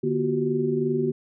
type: tone cluster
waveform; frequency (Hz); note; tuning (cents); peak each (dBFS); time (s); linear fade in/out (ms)
sine; 149.5 / 239.7 / 357.4 / 380.1; D3 / A#3 / F4 / F#4; +31 / +48 / +40 / +47; -29 / -27 / -30 / -24; 0.03-1.12; 10
effects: none